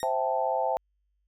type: tone with exponential decay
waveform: 10% pulse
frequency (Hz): 1864.7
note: A#6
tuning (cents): 0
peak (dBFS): -28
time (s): 0-0.14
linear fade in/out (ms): 2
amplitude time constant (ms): 30
type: chord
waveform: sine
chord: A minor seventh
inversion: first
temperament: equal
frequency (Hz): 523.3 / 659.3 / 784 / 880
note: C5 / E5 / G5 / A5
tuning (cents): 0 / 0 / 0 / 0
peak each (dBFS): -30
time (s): 0.03-0.77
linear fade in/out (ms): 0
effects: added 50 Hz sine -70 dBFS peak until 1.27 s